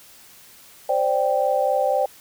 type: chord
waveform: sine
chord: C suspended second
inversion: none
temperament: equal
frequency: 523.3 / 587.3 / 784 Hz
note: C5 / D5 / G5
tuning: 0 / 0 / 0 cents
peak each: -22 dBFS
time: 0.89-2.06 s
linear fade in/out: 5 ms
effects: white hiss -48 dBFS RMS until 2.2 s